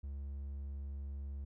triangle tone, 69.7 Hz, C#2, 10 cents sharp, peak -38 dBFS, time 0.03-1.45 s, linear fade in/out 10 ms, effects none

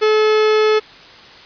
45% pulse tone, 430.9 Hz, A4, 36 cents flat, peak -11 dBFS, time 0.01-0.8 s, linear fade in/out 20 ms, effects white hiss -40 dBFS RMS until 1.45 s + resampled to 11025 Hz

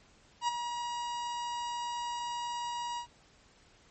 45% pulse tone with ADSR envelope, 957 Hz, A#5, 45 cents sharp, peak -26 dBFS, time 0.41-3.07 s, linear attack 70 ms, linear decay 16 ms, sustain -8 dB, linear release 94 ms, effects pink hiss -62 dBFS RMS until 3.9 s + MP3 32 kbps

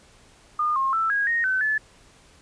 sine tone with pitch steps, 1217 / 1072 / 1326 / 1643 / 1861 / 1524 / 1731 Hz, D#6 / C6 / E6 / G#6 / A#6 / G6 / A6, -39 / +42 / +10 / -19 / -3 / -49 / -29 cents, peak -20 dBFS, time 0.59-1.78 s, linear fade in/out 5 ms, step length 170 ms, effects pink hiss -54 dBFS RMS until 2.41 s + resampled to 22050 Hz

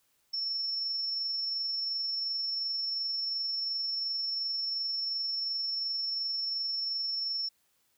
sine tone with amplitude modulation, 5400 Hz, E8, 41 cents sharp, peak -29 dBFS, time 0.33-7.49 s, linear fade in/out 10 ms, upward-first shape sine, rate 22.8 Hz, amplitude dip 25%, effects white hiss -72 dBFS RMS until 7.97 s

